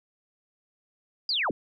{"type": "linear sweep", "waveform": "sine", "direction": "down", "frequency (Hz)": [4978, 146.8], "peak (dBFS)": -24, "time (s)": [1.29, 1.51], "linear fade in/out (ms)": 2, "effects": []}